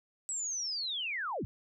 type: linear sweep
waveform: sine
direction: down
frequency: 7902 to 65.41 Hz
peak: -33 dBFS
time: 0.29-1.45 s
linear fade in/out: 0 ms
effects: none